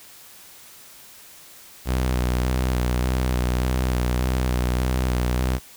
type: tone with vibrato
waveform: sawtooth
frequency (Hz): 62.5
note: B1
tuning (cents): +21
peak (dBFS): -16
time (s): 1.85-5.6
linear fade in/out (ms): 50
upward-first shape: square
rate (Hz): 1.7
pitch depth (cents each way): 26
effects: white hiss -46 dBFS RMS until 5.76 s